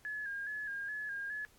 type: tone with vibrato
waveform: sine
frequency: 1661.2 Hz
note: G#6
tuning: in tune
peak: -37 dBFS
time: 0.05-1.45 s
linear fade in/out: 0 ms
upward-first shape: square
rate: 2.4 Hz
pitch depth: 46 cents each way
effects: pink hiss -65 dBFS RMS until 1.58 s + AAC 64 kbps